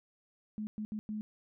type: tone bursts at uneven times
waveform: sine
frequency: 213.3 Hz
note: G#3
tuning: 46 cents sharp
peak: -35 dBFS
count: 4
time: 0.58-0.67 / 0.78-0.85 / 0.92-0.99 / 1.09-1.21 s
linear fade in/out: 0 ms
effects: none